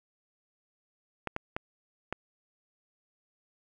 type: clicks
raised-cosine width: 0.5 ms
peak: -17 dBFS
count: 4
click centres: 1.273 / 1.364 / 1.565 / 2.126 s
effects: 9-bit